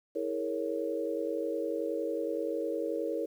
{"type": "chord", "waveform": "sine", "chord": "A# half-diminished seventh", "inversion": "second", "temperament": "equal with one note detuned", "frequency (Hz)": [325.3, 415.3, 466.2, 554.4], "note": ["E4", "G#4", "A#4", "C#5"], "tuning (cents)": [-23, 0, 0, 0], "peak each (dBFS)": [-36, -38, -34, -36], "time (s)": [0.15, 3.26], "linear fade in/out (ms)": 10, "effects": ["10-bit"]}